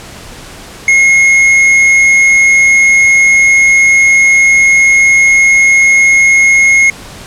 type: tone with tanh clipping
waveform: triangle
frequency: 2158 Hz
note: C#7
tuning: 47 cents flat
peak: -5 dBFS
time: 0.88-6.9 s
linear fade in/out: 2 ms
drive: 12 dB
effects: pink hiss -30 dBFS RMS until 7.26 s + low-pass 10000 Hz 12 dB/octave